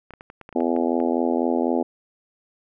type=clicks; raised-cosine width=0.5 ms; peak=-25 dBFS; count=10; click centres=0.107 / 0.137 / 0.209 / 0.301 / 0.413 / 0.491 / 0.527 / 0.605 / 0.764 / 1.002 s
type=harmonic tone; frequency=84 Hz; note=E2; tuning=33 cents sharp; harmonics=3 / 4 / 5 / 6 / 7 / 8 / 9 / 10; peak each=-23 / -25 / -27 / -29 / -30 / -31 / -32 / -33 dBFS; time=0.55-1.83 s; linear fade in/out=10 ms
effects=none